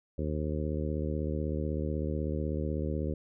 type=harmonic tone; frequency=76.1 Hz; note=D#2; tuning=38 cents flat; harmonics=1 / 2 / 3 / 4 / 5 / 6 / 7; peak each=-33 / -36 / -38 / -39 / -40 / -41 / -41 dBFS; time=0.18-3.14 s; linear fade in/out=5 ms; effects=none